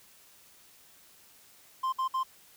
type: tone bursts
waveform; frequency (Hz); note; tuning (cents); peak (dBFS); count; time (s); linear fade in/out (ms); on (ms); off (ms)
triangle; 1046.5; C6; 0; -25; 3; 1.83-2.234; 10; 96; 58
effects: white hiss -58 dBFS RMS until 2.56 s